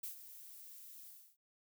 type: noise with ADSR envelope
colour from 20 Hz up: violet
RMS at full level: -42 dBFS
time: 0.03-1.37 s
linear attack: 8 ms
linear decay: 110 ms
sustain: -12 dB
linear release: 320 ms
effects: none